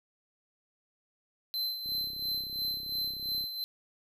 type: tone with tremolo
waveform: square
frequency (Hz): 4078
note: C8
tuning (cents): -45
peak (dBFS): -30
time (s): 1.54-3.64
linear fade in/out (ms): 0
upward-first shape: sine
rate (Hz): 2.9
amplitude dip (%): 60
type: click train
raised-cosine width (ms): 3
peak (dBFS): -39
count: 53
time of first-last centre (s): 1.86-3.441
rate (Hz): 32.9
effects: none